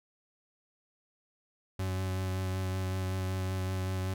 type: tone with vibrato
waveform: 40% pulse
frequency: 93.8 Hz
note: F#2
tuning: 24 cents sharp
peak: -30 dBFS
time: 1.79-4.14 s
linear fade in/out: 5 ms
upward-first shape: sine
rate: 5.3 Hz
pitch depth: 14 cents each way
effects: none